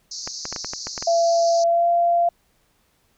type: band-pass noise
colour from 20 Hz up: white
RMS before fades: -33 dBFS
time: 0.11-1.64 s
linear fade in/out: 5 ms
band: 4300 to 6500 Hz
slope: 96 dB/octave
type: clicks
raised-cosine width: 0.5 ms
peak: -15 dBFS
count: 9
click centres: 0.275 / 0.454 / 0.526 / 0.562 / 0.646 / 0.735 / 0.87 / 0.978 / 1.025 s
type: tone with pitch glide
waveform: sine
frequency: 676 to 689 Hz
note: E5 to F5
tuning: +43 to -24 cents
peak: -15 dBFS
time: 1.07-2.29 s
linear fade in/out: 5 ms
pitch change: +33 cents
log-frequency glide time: 1.63-1.88 s
effects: pink hiss -64 dBFS RMS until 3.17 s